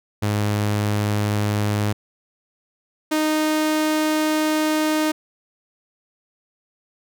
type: tone pair in turn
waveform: sawtooth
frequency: 104.2 / 309.2 Hz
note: G#2 / D#4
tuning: +6 / -11 cents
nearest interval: octave + perfect fifth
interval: 1883 cents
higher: second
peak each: -15 / -14 dBFS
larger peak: second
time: 0.22-1.93 / 3.11-5.12 s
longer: second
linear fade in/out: 10 ms
effects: none